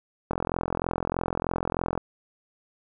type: click train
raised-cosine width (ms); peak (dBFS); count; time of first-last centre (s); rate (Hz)
1; -12; 73; 0.31-1.977; 43.2
effects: none